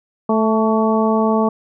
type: harmonic tone with a mistuned harmonic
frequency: 219.6 Hz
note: A3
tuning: 3 cents flat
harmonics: 1 / 2 / 3 / 4 / 5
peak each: -16 / -19 / -21 / -22 / -23 dBFS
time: 0.29-1.49 s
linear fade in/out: 5 ms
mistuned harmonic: 5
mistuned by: +39 cents
effects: none